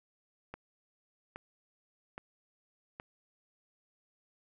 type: click train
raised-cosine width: 0.5 ms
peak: -27 dBFS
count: 4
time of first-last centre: 0.54-2.999 s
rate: 1.22 Hz
effects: none